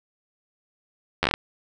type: slowing click train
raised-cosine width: 0.3 ms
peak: -4 dBFS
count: 7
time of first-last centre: 1.23-1.339 s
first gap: 11 ms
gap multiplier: 1.2
effects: none